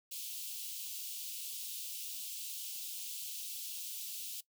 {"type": "high-pass noise", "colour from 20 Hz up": "white", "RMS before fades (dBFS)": -43, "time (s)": [0.11, 4.41], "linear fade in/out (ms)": 10, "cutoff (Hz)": 2700, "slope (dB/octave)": 48, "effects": ["noise-tail reverb RT60 0.1 s tail -19 dB re dry"]}